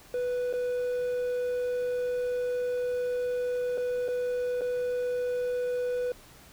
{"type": "tone with dropouts", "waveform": "triangle", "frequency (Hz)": 493.9, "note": "B4", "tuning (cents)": 0, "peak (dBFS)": -25, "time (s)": [0.14, 6.12], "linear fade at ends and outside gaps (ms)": 2, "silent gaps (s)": [[0.528, 0.536], [3.775, 3.779], [4.081, 4.086], [4.61, 4.616]], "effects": ["pink hiss -53 dBFS RMS until 6.52 s"]}